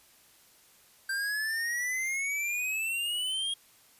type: exponential sweep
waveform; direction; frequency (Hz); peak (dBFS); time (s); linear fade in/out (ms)
square; up; 1568 to 3273; -30; 1.09-3.54; 5
effects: white hiss -60 dBFS RMS until 3.99 s + resampled to 32000 Hz